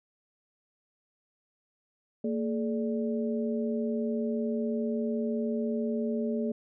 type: tone cluster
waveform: sine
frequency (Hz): 229 / 424.5 / 586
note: A#3 / G#4 / D5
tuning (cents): -31 / +38 / -4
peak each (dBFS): -29 / -33 / -37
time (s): 2.24-6.52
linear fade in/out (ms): 5
effects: none